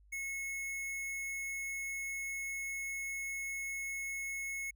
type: tone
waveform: square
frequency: 2185 Hz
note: C#7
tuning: 26 cents flat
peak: -38 dBFS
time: 0.12-4.71 s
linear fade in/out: 10 ms
effects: added 50 Hz sine -60 dBFS peak until 4.75 s